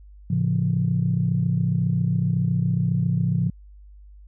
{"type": "chord", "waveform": "sine", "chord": "A augmented", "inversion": "none", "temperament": "just", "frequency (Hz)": [110, 137.5, 171.88], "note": ["A2", "C#3", "E#3"], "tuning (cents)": [0, -14, -27], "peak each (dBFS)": [-24, -23, -22], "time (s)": [0.3, 3.5], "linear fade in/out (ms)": 5, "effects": ["tanh soft clip ceiling -10 dBFS", "added 50 Hz sine -43 dBFS peak until 4.27 s"]}